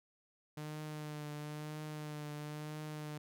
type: tone with vibrato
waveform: sawtooth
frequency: 150.9 Hz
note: D3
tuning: 47 cents sharp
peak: -38 dBFS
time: 0.57-3.18 s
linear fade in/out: 5 ms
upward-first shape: triangle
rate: 1 Hz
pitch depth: 30 cents each way
effects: none